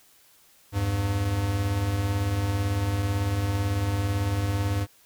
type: beating tone pair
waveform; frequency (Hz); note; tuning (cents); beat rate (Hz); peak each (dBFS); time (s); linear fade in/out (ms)
square; 82.41 / 100.41; E2 / G2; 0 / +42; 18; -32 / -25; 0.72-4.87; 50
effects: white hiss -58 dBFS RMS until 5.05 s